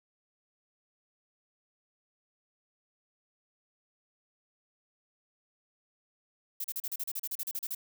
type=noise bursts; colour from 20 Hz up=violet; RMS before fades=-35 dBFS; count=15; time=6.6-7.749 s; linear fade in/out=5 ms; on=43 ms; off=36 ms; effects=none

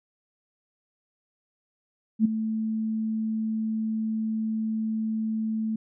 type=tone with ADSR envelope; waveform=sine; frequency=220 Hz; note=A3; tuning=in tune; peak=-14 dBFS; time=2.19-5.76 s; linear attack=60 ms; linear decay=9 ms; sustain=-11 dB; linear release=5 ms; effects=none

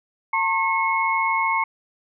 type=tone cluster; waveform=sine; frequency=904 / 1077 / 2181 Hz; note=A5 / C6 / C#7; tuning=+47 / +50 / -29 cents; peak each=-23 dBFS; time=0.33-1.64 s; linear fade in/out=5 ms; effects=none

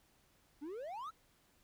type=exponential sweep; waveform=triangle; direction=up; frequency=273.9 to 1371 Hz; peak=-40 dBFS; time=0.61-1.11 s; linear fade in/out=20 ms; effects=pink hiss -71 dBFS RMS until 1.63 s

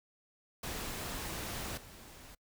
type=noise with level steps; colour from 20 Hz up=pink; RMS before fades=-40 / -53 dBFS; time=0.63-2.35 s; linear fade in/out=5 ms; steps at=1.77 s; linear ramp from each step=5 ms; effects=noise-tail reverb RT60 0.1 s tail -26 dB re dry

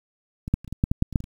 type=clicks; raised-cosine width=5 ms; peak=-18 / -7 / -29 / -26 / -18 / -7 / -8 / -6 / -23 / -7 / -21 / -27 dBFS; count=12; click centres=0.479 / 0.54 / 0.646 / 0.678 / 0.726 / 0.839 / 0.915 / 1.024 / 1.127 / 1.158 / 1.204 / 1.241 s; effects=8-bit

